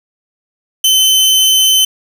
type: tone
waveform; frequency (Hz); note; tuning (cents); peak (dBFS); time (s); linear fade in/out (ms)
sawtooth; 3061; G7; -42; -4; 0.84-1.85; 5
effects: none